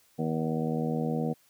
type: harmonic tone with a mistuned harmonic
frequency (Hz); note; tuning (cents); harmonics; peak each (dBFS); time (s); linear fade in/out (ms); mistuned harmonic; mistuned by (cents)
79.4; D#2; +36; 2 / 3 / 4 / 5 / 6 / 7 / 8 / 9; -31 / -31 / -38 / -44 / -34 / -42 / -43 / -39; 0.18-1.34; 20; 9; +72
effects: white hiss -64 dBFS RMS until 1.49 s